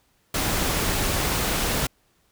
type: noise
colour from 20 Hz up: pink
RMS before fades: -24 dBFS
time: 0.34-1.87 s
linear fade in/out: 5 ms
effects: pink hiss -65 dBFS RMS until 2.31 s